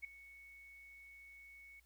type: tone with ADSR envelope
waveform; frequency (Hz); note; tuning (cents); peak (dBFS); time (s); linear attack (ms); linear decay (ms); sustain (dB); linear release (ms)
sine; 2217; C#7; 0; -39; 0.02-1.8; 25; 6; -16; 6
effects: added 59 Hz sine -70 dBFS peak until 1.85 s + white hiss -75 dBFS RMS until 1.85 s